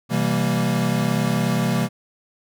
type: chord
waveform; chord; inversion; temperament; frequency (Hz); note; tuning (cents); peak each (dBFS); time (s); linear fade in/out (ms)
square; C dominant seventh; none; equal with one note detuned; 128.64 / 164.81 / 196 / 233.1; C3 / E3 / G3 / Bb3; -29 / 0 / 0 / 0; -25; 0.09-1.89; 50
effects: none